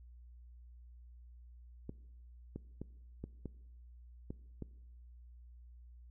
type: clicks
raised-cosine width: 3 ms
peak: -29 dBFS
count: 7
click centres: 1.894 / 2.56 / 2.816 / 3.24 / 3.457 / 4.305 / 4.623 s
effects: noise-tail reverb RT60 1.0 s tail -21 dB re dry + added 60 Hz sine -53 dBFS peak until 6.1 s